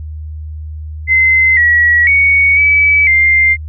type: tone with pitch steps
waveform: sine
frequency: 2062 / 1922 / 2232 / 2291 / 2099 Hz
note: C7 / B6 / C#7 / D7 / C7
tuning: -26 / -48 / +11 / -44 / +5 cents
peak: -6 dBFS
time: 1.07-3.57 s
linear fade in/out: 50 ms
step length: 500 ms
effects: added 77 Hz sine -22 dBFS peak until 3.68 s

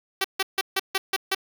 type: tone bursts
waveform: 5% pulse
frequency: 384.8 Hz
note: G4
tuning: 32 cents flat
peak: -10 dBFS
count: 7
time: 0.21-1.348 s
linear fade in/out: 5 ms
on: 34 ms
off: 150 ms
effects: none

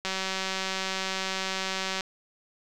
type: click train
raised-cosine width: 0.2 ms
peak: -13 dBFS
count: 373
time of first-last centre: 0.05-2.008 s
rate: 190 Hz
effects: none

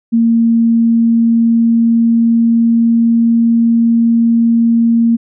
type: tone with pitch glide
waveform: sine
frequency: 230 to 231.3 Hz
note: A#3 to A#3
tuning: -23 to -13 cents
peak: -7 dBFS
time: 0.12-5.17 s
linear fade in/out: 20 ms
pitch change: +10 cents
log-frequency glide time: 0.53-3.44 s
effects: none

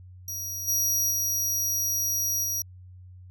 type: tone with level steps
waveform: sawtooth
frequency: 5750 Hz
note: F8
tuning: 50 cents sharp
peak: -29 / -20 / -22 / -24 dBFS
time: 0.28-2.62 s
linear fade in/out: 2 ms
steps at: 0.67 / 1.1 / 2.43 s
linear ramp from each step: 20 ms
effects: added 91 Hz sine -44 dBFS peak until 3.3 s

